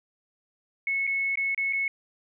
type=tone with dropouts; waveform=sine; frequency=2196 Hz; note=C#7; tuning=17 cents flat; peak=-24 dBFS; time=0.87-1.88 s; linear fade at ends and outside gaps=2 ms; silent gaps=1.069-1.074 / 1.356-1.373 / 1.547-1.577 / 1.727-1.732 s; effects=none